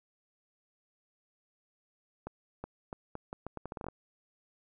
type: accelerating click train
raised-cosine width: 1 ms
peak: -25 dBFS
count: 14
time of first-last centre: 2.27-3.885 s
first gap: 370 ms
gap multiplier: 0.78
effects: none